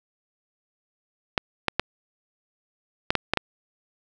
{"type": "clicks", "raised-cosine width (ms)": 0.3, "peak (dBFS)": -4, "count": 7, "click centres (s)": [1.378, 1.683, 1.796, 3.105, 3.153, 3.336, 3.373], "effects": []}